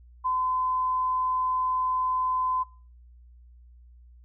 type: tone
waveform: sine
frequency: 1021 Hz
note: C6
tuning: 43 cents flat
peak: -23 dBFS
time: 0.24-2.64 s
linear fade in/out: 20 ms
effects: noise-tail reverb RT60 0.4 s tail -23 dB re dry + added 60 Hz sine -49 dBFS peak until 4.24 s